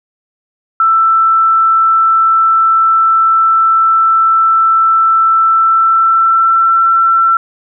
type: tone with pitch glide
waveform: sine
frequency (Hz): 1329 to 1345.2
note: E6 to E6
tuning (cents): +14 to +35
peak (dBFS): -6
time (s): 0.8-7.37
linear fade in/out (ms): 2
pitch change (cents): +21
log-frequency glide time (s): 5.46-6.86
effects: none